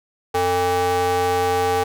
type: ring-modulated tone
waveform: square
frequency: 177.9 Hz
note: F3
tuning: 32 cents sharp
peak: -15 dBFS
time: 0.34-1.84 s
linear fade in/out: 10 ms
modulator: 625 Hz
effects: none